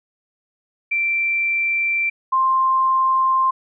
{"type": "tone pair in turn", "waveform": "sine", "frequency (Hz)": [2349, 1051.5], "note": ["D7", "C6"], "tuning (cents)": [0, 8], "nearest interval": "octave + major second", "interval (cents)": 1392, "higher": "first", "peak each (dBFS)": [-17, -14], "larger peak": "second", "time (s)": [[0.91, 2.1], [2.32, 3.51]], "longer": "neither", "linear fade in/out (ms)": 10, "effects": []}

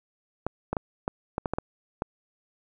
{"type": "clicks", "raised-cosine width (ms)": 1, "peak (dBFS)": -13, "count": 9, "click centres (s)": [0.466, 0.73, 0.768, 1.079, 1.381, 1.458, 1.536, 1.585, 2.021], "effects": []}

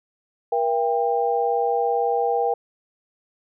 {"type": "tone cluster", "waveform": "sine", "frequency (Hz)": [475.6, 676, 794], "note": ["A#4", "E5", "G5"], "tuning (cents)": [35, 43, 22], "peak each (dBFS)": [-22, -27, -22], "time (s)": [0.52, 2.54], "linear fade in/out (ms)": 5, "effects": []}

